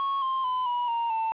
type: tone with pitch steps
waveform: triangle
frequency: 1100 / 1055.2 / 1012.2 / 971 / 931.4 / 893.5 Hz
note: C#6 / C6 / B5 / B5 / A#5 / A5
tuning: -14 / +14 / +42 / -30 / -2 / +26 cents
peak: -23 dBFS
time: 0-1.32 s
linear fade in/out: 0 ms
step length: 220 ms
effects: resampled to 8000 Hz + 9-bit